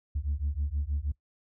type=beating tone pair; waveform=sine; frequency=69.3 / 75.6 Hz; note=C#2 / D#2; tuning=0 / -49 cents; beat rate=6.3 Hz; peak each=-30 dBFS; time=0.15-1.12 s; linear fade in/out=10 ms; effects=noise-tail reverb RT60 0.1 s tail -21 dB re dry + tanh soft clip ceiling -23 dBFS